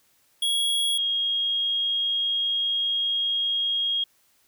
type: tone pair in turn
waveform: square / sine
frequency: 3322 / 3265 Hz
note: G#7 / G#7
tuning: 0 / -30 cents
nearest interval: unison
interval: 30 cents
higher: first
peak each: -22 dBFS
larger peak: neither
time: 0.42-0.98 / 0.98-4.04 s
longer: second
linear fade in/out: 5 ms
effects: white hiss -64 dBFS RMS until 4.47 s